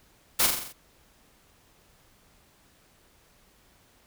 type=noise with echo; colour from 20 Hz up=white; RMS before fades=-22 dBFS; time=0.39-0.47 s; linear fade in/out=10 ms; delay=43 ms; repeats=6; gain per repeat=-4 dB; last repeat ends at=0.728 s; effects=pink hiss -61 dBFS RMS until 4.06 s